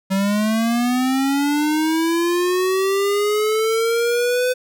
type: linear sweep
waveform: square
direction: up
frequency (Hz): 190 to 506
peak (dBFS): -17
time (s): 0.1-4.54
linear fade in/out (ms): 20
effects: none